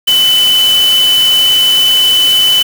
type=tone in noise; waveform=sine; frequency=3006 Hz; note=F#7; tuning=27 cents sharp; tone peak=-6 dBFS; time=0.07-2.63 s; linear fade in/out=10 ms; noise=white; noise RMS=-19 dBFS; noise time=0.07-2.63 s; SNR=+10 dB; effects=none